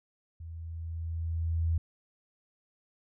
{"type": "tone with level ramp", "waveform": "sine", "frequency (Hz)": 82.41, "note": "E2", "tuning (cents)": 0, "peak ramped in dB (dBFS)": [-40, -24], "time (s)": [0.4, 1.78], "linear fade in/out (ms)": 5, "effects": []}